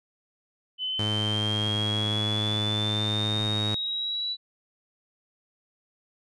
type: linear sweep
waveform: sine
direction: up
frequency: 3012 to 3951 Hz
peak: -27 dBFS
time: 0.78-4.37 s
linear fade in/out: 50 ms
type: tone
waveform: sawtooth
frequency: 105.9 Hz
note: G#2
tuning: 34 cents sharp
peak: -23 dBFS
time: 0.99-3.75 s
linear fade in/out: 5 ms
effects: resampled to 24000 Hz